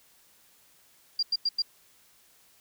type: tone bursts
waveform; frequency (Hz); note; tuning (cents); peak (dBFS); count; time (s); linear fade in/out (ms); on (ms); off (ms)
sine; 4771; D8; +26; -23; 4; 1.19-1.621; 5; 38; 93
effects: white hiss -61 dBFS RMS until 2.6 s